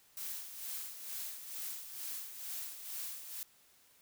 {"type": "noise with tremolo", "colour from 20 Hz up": "blue", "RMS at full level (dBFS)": -41, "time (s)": [0.17, 3.43], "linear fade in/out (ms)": 0, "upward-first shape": "sine", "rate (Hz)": 2.2, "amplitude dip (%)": 60, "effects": ["white hiss -66 dBFS RMS until 4.01 s"]}